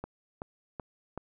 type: click train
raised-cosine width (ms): 1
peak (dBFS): -23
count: 4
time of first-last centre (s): 0.04-1.176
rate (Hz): 2.64
effects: none